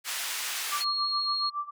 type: band-pass noise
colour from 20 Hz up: pink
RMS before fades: -33 dBFS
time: 0.04-0.85 s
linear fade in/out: 50 ms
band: 1600 to 16000 Hz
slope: 12 dB/octave
type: tone with tremolo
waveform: sine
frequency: 1171 Hz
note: D6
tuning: 5 cents flat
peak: -27 dBFS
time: 0.71-1.71 s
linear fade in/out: 20 ms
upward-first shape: sine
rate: 7.1 Hz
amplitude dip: 90%
type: tone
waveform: sine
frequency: 4277 Hz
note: C8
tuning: 37 cents sharp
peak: -27 dBFS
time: 0.8-1.5 s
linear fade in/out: 10 ms
effects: none